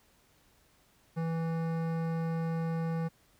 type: tone with hard clipping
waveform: sine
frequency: 164.3 Hz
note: E3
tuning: 5 cents flat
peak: -32 dBFS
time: 1.16-3.09 s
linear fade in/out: 20 ms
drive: 16 dB
effects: pink hiss -66 dBFS RMS until 3.39 s